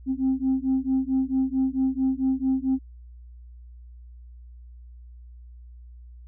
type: beating tone pair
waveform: sine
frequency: 261.6 / 266.1 Hz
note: C4 / C4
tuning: 0 / +29 cents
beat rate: 4.5 Hz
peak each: -23 / -23 dBFS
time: 0.06-2.79 s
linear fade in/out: 50 ms
effects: tanh soft clip ceiling -16 dBFS + added 60 Hz sine -42 dBFS peak until 6.27 s